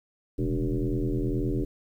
sine tone with frequency modulation, 127.8 Hz, C3, 40 cents flat, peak -24 dBFS, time 0.38-1.65 s, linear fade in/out 10 ms, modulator 82 Hz, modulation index 3.4, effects 10-bit

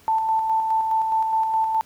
sine tone with tremolo, 886 Hz, A5, 12 cents sharp, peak -17 dBFS, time 0.08-1.81 s, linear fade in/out 0 ms, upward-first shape square, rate 4.8 Hz, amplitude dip 35%, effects pink hiss -53 dBFS RMS until 1.85 s

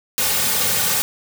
white noise with comb filter, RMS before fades -19 dBFS, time 0.18-1.02 s, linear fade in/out 0 ms, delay 3 ms, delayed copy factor -0.8, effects none

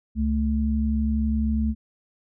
sine tone pair together, 69 / 219.1 Hz, C#2 / A3, -7 / -7 cents, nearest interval octave + minor sixth, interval 2000 cents, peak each -23 dBFS, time 0.15-1.75 s, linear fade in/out 50 ms, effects none

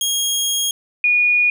20% pulse / sine tone pair in turn, 3271 / 2450 Hz, G#7 / D#7, -27 / -27 cents, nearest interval perfect fourth, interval 500 cents, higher first, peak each -12 dBFS, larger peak neither, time 0.01-0.71 / 1.04-1.5 s, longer first, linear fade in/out 2 ms, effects none

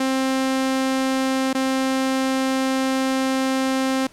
sawtooth tone with dropouts, 264.2 Hz, C4, 17 cents sharp, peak -15 dBFS, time 0-4.07 s, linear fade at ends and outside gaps 5 ms, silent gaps 1.531-1.548 s, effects pink hiss -50 dBFS RMS until 4.12 s + low-pass 10000 Hz 12 dB/octave

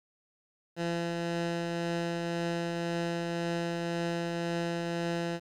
15% pulse tone with tremolo, 170 Hz, F3, 46 cents flat, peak -23 dBFS, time 0.76-5.4 s, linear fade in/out 50 ms, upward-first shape triangle, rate 1.9 Hz, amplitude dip 25%, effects low-pass 6000 Hz 12 dB/octave + 10-bit

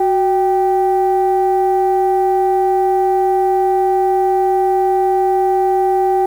sine tone pair together, 370.4 / 784 Hz, F#4 / G5, +2 / 0 cents, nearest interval octave + minor second, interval 1298 cents, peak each -13 dBFS, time 0-6.26 s, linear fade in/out 5 ms, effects tanh soft clip ceiling -6 dBFS + 7-bit

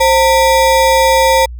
square ring-modulated tone, 720 Hz, F#5, 47 cents flat, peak -5 dBFS, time 0-1.46 s, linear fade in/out 10 ms, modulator 192 Hz, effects added 60 Hz sine -24 dBFS peak until 1.59 s

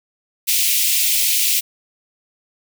white high-pass noise, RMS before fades -17 dBFS, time 0.47-1.61 s, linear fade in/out 20 ms, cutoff 2200 Hz, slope 48 dB/octave, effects none

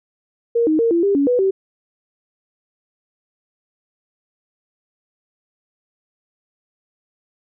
sine tone with pitch steps, 467.6 / 312.3 / 460.9 / 339.5 / 399.3 / 281.4 / 492.6 / 385.1 Hz, A#4 / D#4 / A#4 / F4 / G4 / C#4 / B4 / G4, +5 / +7 / -20 / -49 / +32 / +26 / -5 / -31 cents, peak -13 dBFS, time 0.55-1.51 s, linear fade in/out 10 ms, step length 120 ms, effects none

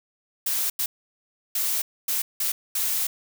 blue noise bursts at uneven times, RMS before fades -25 dBFS, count 6, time 0.46-0.7 / 0.79-0.86 / 1.55-1.82 / 2.08-2.22 / 2.4-2.52 / 2.75-3.07 s, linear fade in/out 5 ms, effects none

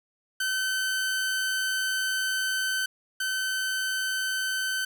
sawtooth tone pair in turn, 1530 / 1530 Hz, G6 / G6, -42 / -42 cents, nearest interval unison, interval 0 cents, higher neither, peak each -22 / -23 dBFS, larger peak first, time 0.4-2.86 / 3.2-4.85 s, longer first, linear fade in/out 5 ms, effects none

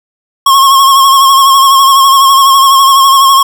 square tone with vibrato, 1086 Hz, C#6, 36 cents flat, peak -3 dBFS, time 0.46-3.43 s, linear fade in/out 5 ms, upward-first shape sine, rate 12 Hz, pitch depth 44 cents each way, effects none

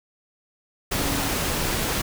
sine tone in noise, 280 Hz, C#4, 18 cents sharp, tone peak -30 dBFS, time 0.98-1.29 s, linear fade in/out 10 ms, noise pink, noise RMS -25 dBFS, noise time 0.91-2.02 s, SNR -8 dB, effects none

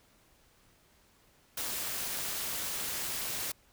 white noise with amplitude modulation, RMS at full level -33 dBFS, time 1.57-3.52 s, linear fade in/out 5 ms, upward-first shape sine, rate 256 Hz, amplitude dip 60%, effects pink hiss -65 dBFS RMS until 3.72 s

